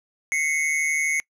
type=tone pair together; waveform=square; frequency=2048 / 2200 Hz; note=C7 / C#7; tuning=-38 / -14 cents; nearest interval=minor second; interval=124 cents; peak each=-26 / -23 dBFS; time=0.32-1.2 s; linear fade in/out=0 ms; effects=noise-tail reverb RT60 0.1 s tail -25 dB re dry + low-pass 11000 Hz 12 dB/octave